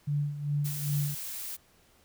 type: tone with tremolo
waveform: sine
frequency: 145.5 Hz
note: D3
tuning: 16 cents flat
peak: -25 dBFS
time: 0.07-1.15 s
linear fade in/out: 10 ms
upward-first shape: sine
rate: 2.5 Hz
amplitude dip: 70%
type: noise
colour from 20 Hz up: blue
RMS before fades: -38 dBFS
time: 0.64-1.57 s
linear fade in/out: 20 ms
effects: pink hiss -63 dBFS RMS until 2.04 s